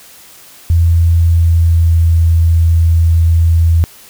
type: tone with pitch glide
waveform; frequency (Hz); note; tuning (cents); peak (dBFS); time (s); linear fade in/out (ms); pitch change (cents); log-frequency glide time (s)
sine; 84 to 82.89; E2 to E2; +33 to +10; -6; 0.7-3.84; 0; -23; 1.2-2.04
effects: white hiss -39 dBFS RMS until 4.09 s